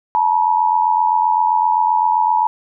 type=tone pair together; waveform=sine; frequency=870 / 957.7 Hz; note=A5 / A#5; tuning=-20 / +46 cents; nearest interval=major second; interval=166 cents; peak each=-15 dBFS; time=0.15-2.47 s; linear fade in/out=0 ms; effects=none

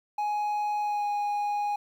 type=tone with pitch glide; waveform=triangle; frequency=835 to 824.9 Hz; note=G#5 to G#5; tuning=+9 to -12 cents; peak=-24 dBFS; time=0.18-1.76 s; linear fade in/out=5 ms; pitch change=-21 cents; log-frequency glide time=0.81-1.06 s; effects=10-bit

